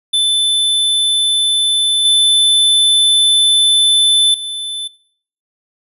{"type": "tone with level steps", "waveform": "square", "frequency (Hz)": 3520, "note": "A7", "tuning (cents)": 0, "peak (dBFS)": [-11, -8, -20], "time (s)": [0.13, 4.88], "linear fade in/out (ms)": 10, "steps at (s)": [2.05, 4.34], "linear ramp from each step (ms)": 2, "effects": ["noise-tail reverb RT60 0.6 s tail -22 dB re dry", "resampled to 32000 Hz"]}